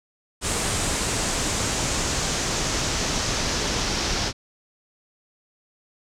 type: noise with low-pass filter sweep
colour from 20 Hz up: pink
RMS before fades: -25 dBFS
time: 0.41-4.33 s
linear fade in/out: 50 ms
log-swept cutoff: 8400 to 5500 Hz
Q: 2.3
effects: none